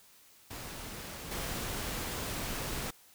pink noise with level steps, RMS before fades -43 / -37 dBFS, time 0.5-2.91 s, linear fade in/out 10 ms, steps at 1.31 s, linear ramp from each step 5 ms, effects white hiss -60 dBFS RMS until 3.14 s

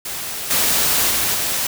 white noise with level steps, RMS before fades -27 / -17 / -19 / -21 dBFS, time 0.05-1.67 s, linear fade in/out 5 ms, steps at 0.5 / 1.1 / 1.34 s, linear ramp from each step 10 ms, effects none

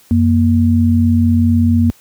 sine tone pair together, 91 / 235.2 Hz, F#2 / A#3, -28 / +16 cents, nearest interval octave + major third, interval 1644 cents, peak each -11 dBFS, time 0.11-1.9 s, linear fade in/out 0 ms, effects white hiss -48 dBFS RMS until 2 s + high-pass 60 Hz 12 dB/octave

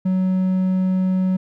triangle tone, 186.4 Hz, F#3, 13 cents sharp, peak -14 dBFS, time 0.05-1.37 s, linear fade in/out 10 ms, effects none

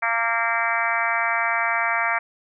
harmonic tone with a mistuned harmonic, 230 Hz, A#3, 23 cents flat, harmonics 3 / 4 / 5 / 6 / 7 / 8 / 9 / 10, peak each -28 / -28 / -28 / -28 / -28 / -28 / -28 / -28 dBFS, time 0.02-2.19 s, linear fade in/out 10 ms, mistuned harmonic 5, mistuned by +20 cents, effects none

